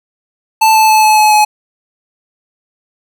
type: tone with pitch steps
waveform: square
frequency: 880 / 873.4 / 866.9 / 860.4 / 854 / 847.6 Hz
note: A5 / A5 / A5 / A5 / G#5 / G#5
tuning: 0 / -13 / -26 / -39 / +48 / +35 cents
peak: -6 dBFS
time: 0.61-1.45 s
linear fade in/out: 10 ms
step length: 140 ms
effects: none